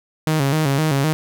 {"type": "tone with vibrato", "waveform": "sawtooth", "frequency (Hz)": 146.83, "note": "D3", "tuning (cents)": 0, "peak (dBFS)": -12, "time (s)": [0.27, 1.13], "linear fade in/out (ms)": 0, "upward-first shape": "square", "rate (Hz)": 3.9, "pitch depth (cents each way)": 110, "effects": []}